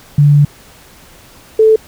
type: tone pair in turn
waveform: sine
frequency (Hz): 145.3 / 438.7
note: D3 / A4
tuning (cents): -18 / -5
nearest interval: octave + perfect fifth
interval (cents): 1913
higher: second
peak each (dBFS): -4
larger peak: neither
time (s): 0.18-0.45 / 1.59-1.76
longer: first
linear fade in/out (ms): 5
effects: pink hiss -41 dBFS RMS until 1.87 s